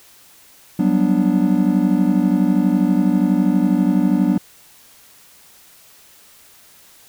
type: chord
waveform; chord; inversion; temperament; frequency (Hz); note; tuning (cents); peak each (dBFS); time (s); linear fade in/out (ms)
triangle; G major seventh; third; just; 183.75 / 196 / 245 / 294; F#3 / G3 / B3 / D4; -12 / 0 / -14 / +2; -17; 0.79-4.38; 5
effects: white hiss -48 dBFS RMS until 7.08 s